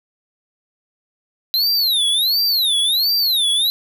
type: tone with vibrato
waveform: square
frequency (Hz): 3984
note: B7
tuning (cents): +14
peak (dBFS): -15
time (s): 1.54-3.7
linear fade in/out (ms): 0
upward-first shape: sine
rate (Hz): 1.4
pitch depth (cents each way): 290
effects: none